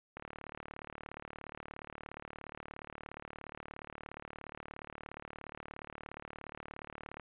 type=click train; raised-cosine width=0.5 ms; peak=-29 dBFS; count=261; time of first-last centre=0.17-7.197 s; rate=37 Hz; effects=resampled to 8000 Hz